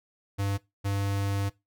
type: tone pair in turn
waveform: square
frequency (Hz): 99.5 / 99.5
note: G2 / G2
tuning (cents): +26 / +26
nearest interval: unison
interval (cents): 0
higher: neither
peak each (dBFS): -27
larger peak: neither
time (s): 0.38-0.58 / 0.84-1.5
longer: second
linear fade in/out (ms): 20
effects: noise-tail reverb RT60 0.2 s tail -19 dB re dry